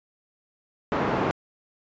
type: band-pass noise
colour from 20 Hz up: pink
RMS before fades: -25 dBFS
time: 0.92-1.31 s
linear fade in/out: 0 ms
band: 160 to 1300 Hz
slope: 12 dB/octave
effects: resampled to 16000 Hz